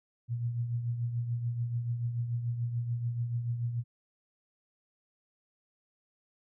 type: tone with tremolo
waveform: sine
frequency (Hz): 118.9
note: A#2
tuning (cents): +35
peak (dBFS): -27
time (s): 0.28-3.84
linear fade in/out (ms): 50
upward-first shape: triangle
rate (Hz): 6.9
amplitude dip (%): 60
effects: none